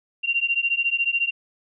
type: beating tone pair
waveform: sine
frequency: 2759 / 2773 Hz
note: F7 / F7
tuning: -22 / -13 cents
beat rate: 14 Hz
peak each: -23 / -23 dBFS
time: 0.23-1.31 s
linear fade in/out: 20 ms
effects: none